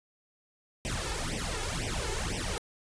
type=noise with flanger; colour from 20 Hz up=pink; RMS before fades=-33 dBFS; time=0.85-2.58 s; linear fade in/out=0 ms; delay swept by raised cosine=0.35 to 2.35 ms; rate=2 Hz; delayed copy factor=+0.95; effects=resampled to 22050 Hz